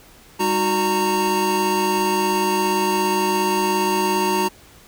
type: tone cluster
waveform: square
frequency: 198.8 / 313.4 / 368.2 / 923 Hz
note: G3 / D#4 / F#4 / A#5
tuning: +25 / +13 / -8 / -17 cents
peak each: -27 / -30 / -23 / -21 dBFS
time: 0.39-4.49 s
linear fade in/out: 20 ms
effects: pink hiss -48 dBFS RMS until 4.87 s